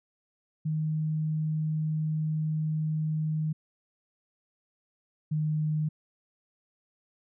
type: tone pair in turn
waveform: sine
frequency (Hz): 155.56 / 153.77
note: D#3 / D#3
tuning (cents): 0 / -20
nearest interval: unison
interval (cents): 20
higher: first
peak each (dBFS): -26 / -25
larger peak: second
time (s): 0.65-3.53 / 5.31-5.89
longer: first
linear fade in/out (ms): 10
effects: none

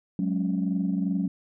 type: chord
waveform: sine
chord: F# suspended second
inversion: none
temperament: equal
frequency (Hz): 185 / 207.7 / 277.2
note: F#3 / G#3 / C#4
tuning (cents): 0 / 0 / 0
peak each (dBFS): -25 / -29 / -29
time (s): 0.19-1.28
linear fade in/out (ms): 2
effects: tanh soft clip ceiling -16 dBFS

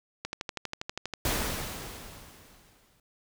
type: click train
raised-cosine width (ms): 0.2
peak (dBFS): -16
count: 12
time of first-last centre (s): 0.25-1.137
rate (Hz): 12.4
type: noise with exponential decay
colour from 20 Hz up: pink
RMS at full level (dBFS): -27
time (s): 1.25-3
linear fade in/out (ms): 2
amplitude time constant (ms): 380
effects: none

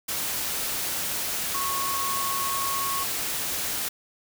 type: tone in noise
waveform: sine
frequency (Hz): 1100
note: C#6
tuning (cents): -14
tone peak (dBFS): -28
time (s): 1.54-3.04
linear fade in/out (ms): 10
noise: white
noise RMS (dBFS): -29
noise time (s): 0.08-3.89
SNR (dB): -2
effects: none

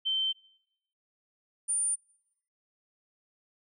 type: tone pair in turn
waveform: sine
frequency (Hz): 3100 / 9225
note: G7 / D9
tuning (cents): -20 / -32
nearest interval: octave + perfect fifth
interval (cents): 1888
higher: second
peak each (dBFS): -26 / -26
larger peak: neither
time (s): 0.05-0.33 / 1.68-1.96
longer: neither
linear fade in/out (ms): 20
effects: noise-tail reverb RT60 0.9 s tail -25 dB re dry

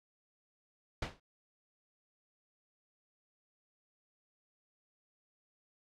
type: noise with exponential decay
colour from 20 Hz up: pink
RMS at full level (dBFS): -32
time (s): 1.02-1.2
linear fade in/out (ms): 5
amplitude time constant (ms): 38
effects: low-pass 4000 Hz 12 dB/octave

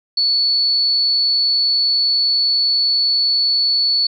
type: tone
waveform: sine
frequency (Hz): 4435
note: C#8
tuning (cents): 0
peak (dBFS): -13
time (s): 0.17-4.07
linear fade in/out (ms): 5
effects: none

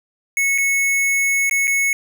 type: tone with dropouts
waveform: square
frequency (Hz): 2200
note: C#7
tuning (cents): -14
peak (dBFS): -16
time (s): 0.37-1.93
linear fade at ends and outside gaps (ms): 1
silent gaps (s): 0.579-0.583 / 1.496-1.511 / 1.672-1.677
effects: none

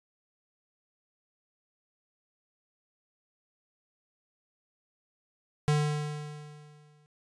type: tone with exponential decay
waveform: square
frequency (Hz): 149.3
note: D3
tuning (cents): +29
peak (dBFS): -22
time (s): 5.68-7.06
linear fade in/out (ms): 0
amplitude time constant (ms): 300
effects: resampled to 22050 Hz

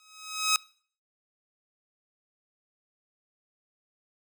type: tone with exponential growth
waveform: 10% pulse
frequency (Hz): 1273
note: D#6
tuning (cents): +39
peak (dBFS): -11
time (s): 0-0.56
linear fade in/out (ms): 1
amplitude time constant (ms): 120
effects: noise-tail reverb RT60 0.5 s tail -24 dB re dry

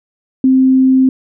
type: tone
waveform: sine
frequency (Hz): 261.6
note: C4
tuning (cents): 0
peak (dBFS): -6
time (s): 0.44-1.09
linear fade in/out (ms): 2
effects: none

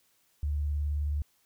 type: tone with vibrato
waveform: sine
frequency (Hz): 73.42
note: D2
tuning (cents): 0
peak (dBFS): -27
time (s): 0.43-1.22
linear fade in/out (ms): 0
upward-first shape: sine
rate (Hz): 19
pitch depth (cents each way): 43
effects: white hiss -69 dBFS RMS until 1.45 s

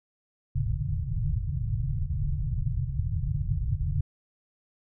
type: low-pass noise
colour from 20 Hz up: white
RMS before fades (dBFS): -28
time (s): 0.55-4.01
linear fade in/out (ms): 5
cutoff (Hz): 150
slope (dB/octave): 96
effects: none

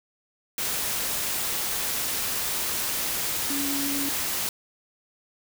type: tone in noise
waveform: sine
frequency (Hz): 280.9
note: C#4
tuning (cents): +23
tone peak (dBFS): -29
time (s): 3.5-4.09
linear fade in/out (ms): 2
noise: white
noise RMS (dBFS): -28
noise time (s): 0.58-4.49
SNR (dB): -4
effects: none

